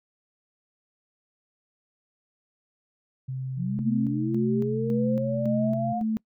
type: tone with pitch glide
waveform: sine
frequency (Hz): 130.81 to 129.61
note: C3 to C3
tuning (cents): 0 to -16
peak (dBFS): -29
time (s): 3.28-5.93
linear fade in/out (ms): 10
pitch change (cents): -16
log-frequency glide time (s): 3.82-4.86
type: linear sweep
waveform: sine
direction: up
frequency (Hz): 162.7 to 724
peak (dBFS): -27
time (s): 3.56-6.03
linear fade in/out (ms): 50
type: tone with tremolo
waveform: sine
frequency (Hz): 219.8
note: A3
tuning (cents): -2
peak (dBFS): -23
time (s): 3.79-6.17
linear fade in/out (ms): 0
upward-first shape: square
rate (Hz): 1.8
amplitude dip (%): 50
effects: noise-tail reverb RT60 0.1 s tail -25 dB re dry